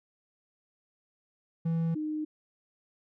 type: tone pair in turn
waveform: triangle / sine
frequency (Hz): 164.81 / 306.8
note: E3 / D#4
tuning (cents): 0 / -24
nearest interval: major seventh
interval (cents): 1076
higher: second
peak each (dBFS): -24 / -30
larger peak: first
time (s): 1.65-1.95 / 1.95-2.25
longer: neither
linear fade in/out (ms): 10
effects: none